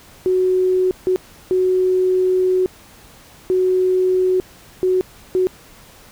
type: tone bursts at uneven times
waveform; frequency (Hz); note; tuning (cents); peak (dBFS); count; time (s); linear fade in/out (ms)
sine; 370; F#4; 0; -13; 6; 0.26-0.91 / 1.07-1.16 / 1.51-2.66 / 3.5-4.4 / 4.83-5.01 / 5.35-5.47; 0
effects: pink hiss -45 dBFS RMS until 6.11 s